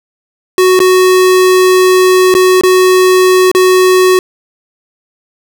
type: tone with dropouts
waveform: square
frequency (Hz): 370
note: F#4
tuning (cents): 0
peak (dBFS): -5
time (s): 0.58-4.19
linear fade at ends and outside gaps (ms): 1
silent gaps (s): 0.792-0.802 / 2.341-2.35 / 2.611-2.635 / 3.515-3.549
effects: none